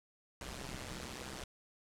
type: noise with amplitude modulation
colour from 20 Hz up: pink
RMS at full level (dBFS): -41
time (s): 0.41-1.44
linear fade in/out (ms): 2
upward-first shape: sine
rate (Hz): 129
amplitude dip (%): 85
effects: low-pass 9000 Hz 12 dB/octave